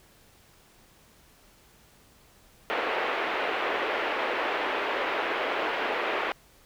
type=band-pass noise; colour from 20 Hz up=pink; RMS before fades=-29 dBFS; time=2.7-6.32 s; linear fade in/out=0 ms; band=380 to 2800 Hz; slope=24 dB/octave; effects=pink hiss -58 dBFS RMS until 6.65 s